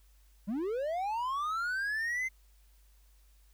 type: linear sweep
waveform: triangle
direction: up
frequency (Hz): 185 to 2093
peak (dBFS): -29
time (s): 0.47-2.29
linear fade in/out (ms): 20
effects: added 50 Hz sine -59 dBFS peak until 3.53 s + white hiss -70 dBFS RMS until 3.53 s

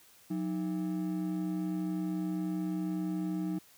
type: ring-modulated tone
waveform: triangle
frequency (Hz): 246.9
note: B3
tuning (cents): 0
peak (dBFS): -26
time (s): 0.3-3.59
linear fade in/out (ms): 10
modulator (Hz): 66
effects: white hiss -60 dBFS RMS until 3.77 s

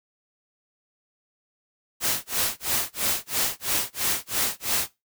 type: noise with tremolo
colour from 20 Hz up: white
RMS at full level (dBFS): -23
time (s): 2-4.89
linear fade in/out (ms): 50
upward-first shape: sine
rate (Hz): 3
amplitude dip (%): 100
effects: noise-tail reverb RT60 0.2 s tail -18 dB re dry

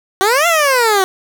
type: exponential two-way sweep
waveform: 15% pulse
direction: up then down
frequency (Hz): 370 to 700 to 370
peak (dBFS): -4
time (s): 0.21-1.04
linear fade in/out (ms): 0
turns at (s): 0.47
effects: none

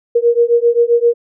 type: beating tone pair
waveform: sine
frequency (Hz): 468.5 / 476.1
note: A#4 / A#4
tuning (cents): +9 / +37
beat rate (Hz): 7.6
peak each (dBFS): -12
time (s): 0.15-1.14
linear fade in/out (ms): 10
effects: none

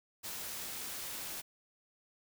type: noise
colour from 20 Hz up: white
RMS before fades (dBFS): -42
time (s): 0.23-1.42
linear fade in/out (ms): 20
effects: none

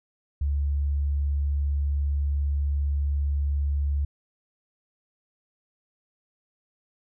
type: tone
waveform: sine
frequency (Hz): 71.3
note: C#2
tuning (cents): +49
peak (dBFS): -22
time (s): 0.41-4.05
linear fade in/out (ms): 5
effects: none

